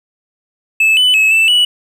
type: tone with pitch steps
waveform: triangle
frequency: 2615 / 2997 / 2581 / 2650 / 2945 Hz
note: E7 / F#7 / E7 / E7 / F#7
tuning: -15 / +22 / -37 / +9 / -9 cents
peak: -6 dBFS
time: 0.8-1.65 s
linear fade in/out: 5 ms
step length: 170 ms
effects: none